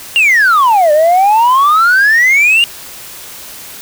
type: exponential two-way sweep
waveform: sine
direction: down then up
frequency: 2863 to 587.3 to 2863 Hz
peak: -3 dBFS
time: 0.16-2.64 s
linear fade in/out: 0 ms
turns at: 0.92 s
effects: tanh soft clip ceiling -4 dBFS + white hiss -30 dBFS RMS until 3.81 s